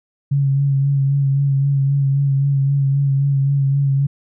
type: tone with vibrato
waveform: sine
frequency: 138.59 Hz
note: C#3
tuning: in tune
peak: -13 dBFS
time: 0.31-4.07 s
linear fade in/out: 10 ms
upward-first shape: sine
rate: 3.8 Hz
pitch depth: 28 cents each way
effects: none